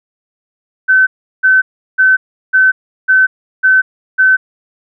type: tone bursts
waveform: sine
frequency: 1526 Hz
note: G6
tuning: 47 cents flat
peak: -5 dBFS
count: 7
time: 0.88-4.37 s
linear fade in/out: 20 ms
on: 190 ms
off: 360 ms
effects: none